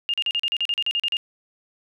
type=tone bursts; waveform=sine; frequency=2825 Hz; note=F7; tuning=19 cents sharp; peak=-20 dBFS; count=13; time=0.09-1.169 s; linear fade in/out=0 ms; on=47 ms; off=39 ms; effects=none